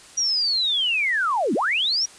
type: linear two-way sweep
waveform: sine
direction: down then up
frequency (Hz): 5800 to 191.2 to 5800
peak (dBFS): -19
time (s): 0.17-2.06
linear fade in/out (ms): 10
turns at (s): 1.54
effects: white hiss -46 dBFS RMS until 2.18 s + resampled to 22050 Hz